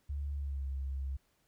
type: tone with pitch glide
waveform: sine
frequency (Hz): 71.3 to 67.61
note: C#2 to C#2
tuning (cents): +49 to -43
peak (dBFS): -34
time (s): 0.09-1.17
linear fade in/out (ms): 10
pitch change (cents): -92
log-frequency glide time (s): 0.35-0.67
effects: pink hiss -74 dBFS RMS until 1.47 s